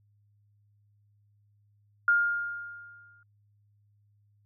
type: tone with exponential decay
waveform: sine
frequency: 1411 Hz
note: F6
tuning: 17 cents sharp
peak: -18 dBFS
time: 2.08-3.23 s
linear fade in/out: 2 ms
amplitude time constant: 250 ms
effects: added 103 Hz sine -63 dBFS peak until 4.45 s